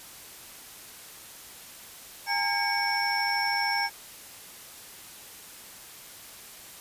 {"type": "tone cluster", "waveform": "sine", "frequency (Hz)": [809, 902, 1621, 2235, 5410], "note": ["G#5", "A5", "G#6", "C#7", "E8"], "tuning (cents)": [-46, 43, -42, 14, 44], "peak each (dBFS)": -31, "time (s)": [2.26, 3.9], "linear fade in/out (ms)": 50, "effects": ["white hiss -46 dBFS RMS until 6.8 s", "resampled to 32000 Hz"]}